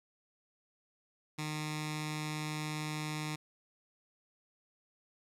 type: tone with notch filter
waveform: 10% pulse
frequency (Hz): 152.9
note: D#3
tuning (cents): -30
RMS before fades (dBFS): -38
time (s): 1.38-3.36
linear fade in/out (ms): 10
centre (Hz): 550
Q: 0.53
effects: low-pass 10000 Hz 12 dB/octave + 11-bit